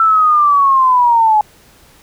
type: linear sweep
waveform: sine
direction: down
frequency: 1336 to 839 Hz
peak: -7 dBFS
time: 0-1.41 s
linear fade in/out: 2 ms
effects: pink hiss -46 dBFS RMS until 2.02 s